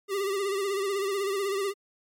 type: tone with vibrato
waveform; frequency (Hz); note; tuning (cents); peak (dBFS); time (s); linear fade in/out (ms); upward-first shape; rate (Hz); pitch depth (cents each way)
square; 395.2; G4; +14; -27; 0.08-1.74; 50; sine; 16; 62
effects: MP3 64 kbps